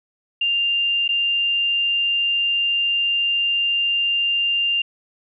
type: tone with dropouts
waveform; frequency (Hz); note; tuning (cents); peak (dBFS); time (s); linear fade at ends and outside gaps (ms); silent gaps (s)
sine; 2794; F7; 0; -17; 0.41-4.82; 5; 1.079-1.089
effects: none